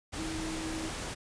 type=tone in noise; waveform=sine; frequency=320 Hz; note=D#4; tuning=49 cents sharp; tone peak=-36 dBFS; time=0.18-0.9 s; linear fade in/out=20 ms; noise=pink; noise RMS=-38 dBFS; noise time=0.12-1.15 s; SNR=-1 dB; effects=resampled to 22050 Hz